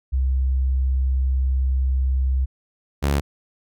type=tone pair in turn; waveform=sine / sawtooth; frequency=65.41 / 70.82 Hz; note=C2 / C#2; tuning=0 / +38 cents; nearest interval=minor second; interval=138 cents; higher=second; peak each=-17 / -14 dBFS; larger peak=second; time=0.12-2.46 / 3.02-3.21 s; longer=first; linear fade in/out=20 ms; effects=none